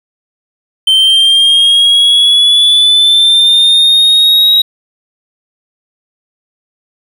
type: linear sweep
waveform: triangle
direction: up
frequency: 3101 to 3828 Hz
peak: -3 dBFS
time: 0.87-4.62 s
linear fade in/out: 5 ms
effects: 7-bit